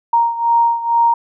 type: beating tone pair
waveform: sine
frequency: 932.3 / 934.5 Hz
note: A#5 / A#5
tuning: 0 / +4 cents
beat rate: 2.2 Hz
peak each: -13 / -17 dBFS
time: 0.13-1.14 s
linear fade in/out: 5 ms
effects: none